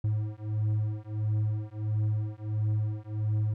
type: beating tone pair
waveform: triangle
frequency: 106.1 / 107.6 Hz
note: G#2 / A2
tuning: +38 / -38 cents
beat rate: 1.5 Hz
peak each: -28 dBFS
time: 0.04-3.54 s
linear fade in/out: 5 ms
effects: none